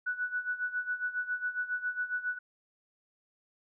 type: tone with tremolo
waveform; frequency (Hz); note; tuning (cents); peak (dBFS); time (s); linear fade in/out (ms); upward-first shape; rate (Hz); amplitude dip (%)
sine; 1480; F#6; 0; -28; 0.06-2.39; 10; sine; 7.3; 80
effects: none